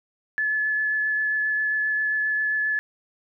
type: tone with vibrato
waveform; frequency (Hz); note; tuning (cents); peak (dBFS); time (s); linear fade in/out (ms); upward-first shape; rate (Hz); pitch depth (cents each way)
sine; 1721; A6; -39; -21; 0.38-2.79; 0; triangle; 7.5; 12
effects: none